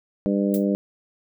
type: harmonic tone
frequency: 100.1 Hz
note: G2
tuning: 37 cents sharp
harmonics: 2 / 3 / 4 / 5 / 6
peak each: -21 / -25 / -29 / -28 / -30 dBFS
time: 0.26-0.75 s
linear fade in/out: 0 ms
type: noise with exponential decay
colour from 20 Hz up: violet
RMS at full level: -29 dBFS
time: 0.54-0.66 s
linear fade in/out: 1 ms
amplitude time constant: 24 ms
effects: none